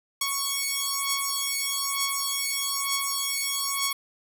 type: beating tone pair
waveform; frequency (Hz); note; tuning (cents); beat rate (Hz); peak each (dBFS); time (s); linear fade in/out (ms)
5% pulse; 1108.7 / 1109.8; C#6 / C#6; 0 / +2; 1.1; -17 / -16; 0.21-3.93; 5
effects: none